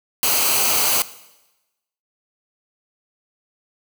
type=noise with comb filter; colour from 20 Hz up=white; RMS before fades=-18 dBFS; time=0.23-1.02 s; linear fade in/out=0 ms; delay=0.56 ms; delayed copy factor=-0.6; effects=noise-tail reverb RT60 1.0 s tail -17 dB re dry